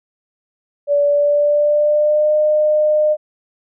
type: tone with pitch glide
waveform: sine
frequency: 576 to 607.8 Hz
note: D5 to D#5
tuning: -34 to -41 cents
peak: -11 dBFS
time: 0.87-3.17 s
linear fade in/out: 50 ms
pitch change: +93 cents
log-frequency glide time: 1.02-2.35 s
effects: none